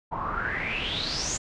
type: noise with low-pass filter sweep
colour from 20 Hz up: pink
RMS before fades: -30 dBFS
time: 0.11-1.38 s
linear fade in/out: 20 ms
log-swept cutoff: 900 to 7200 Hz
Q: 9.6
effects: resampled to 22050 Hz